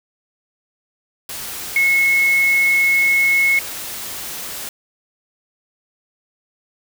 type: tone in noise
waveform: sine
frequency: 2182 Hz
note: C#7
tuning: 28 cents flat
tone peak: -12 dBFS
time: 1.76-3.59 s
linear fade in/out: 2 ms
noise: white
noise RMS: -29 dBFS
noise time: 1.29-4.69 s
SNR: +14 dB
effects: none